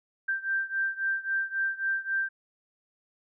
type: beating tone pair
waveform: sine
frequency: 1571 / 1574.7 Hz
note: G6 / G6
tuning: +3 / +7 cents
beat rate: 3.7 Hz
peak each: -29 / -31 dBFS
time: 0.28-2.29 s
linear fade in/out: 10 ms
effects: none